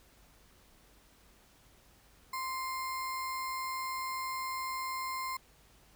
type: tone with sample-and-hold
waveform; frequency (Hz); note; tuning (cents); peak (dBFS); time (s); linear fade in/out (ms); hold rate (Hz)
sine; 1041; C6; -9; -34; 2.33-5.37; 5; 3150
effects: added 50 Hz sine -66 dBFS peak until 5.95 s + pink hiss -63 dBFS RMS until 5.95 s